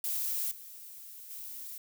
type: noise with level steps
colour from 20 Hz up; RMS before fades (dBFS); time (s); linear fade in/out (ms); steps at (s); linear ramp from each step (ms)
violet; -33 / -48 / -43; 0.04-1.78; 2; 0.51 / 1.3; 5
effects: none